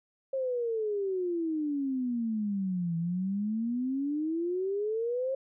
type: exponential two-way sweep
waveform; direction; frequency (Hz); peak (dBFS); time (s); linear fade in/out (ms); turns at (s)
sine; down then up; 541 to 164.81 to 541; -28; 0.33-5.35; 5; 2.97
effects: none